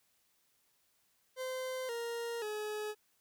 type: tone with pitch steps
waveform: 40% pulse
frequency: 516 / 467.7 / 424 Hz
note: C5 / A#4 / G#4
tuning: -24 / +6 / +36 cents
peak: -36 dBFS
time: 1.36-2.95 s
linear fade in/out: 50 ms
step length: 530 ms
effects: white hiss -74 dBFS RMS until 3.2 s